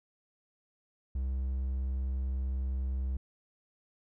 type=tone; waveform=triangle; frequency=65.4 Hz; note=C2; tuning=in tune; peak=-28 dBFS; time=1.15-3.17 s; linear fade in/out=5 ms; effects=none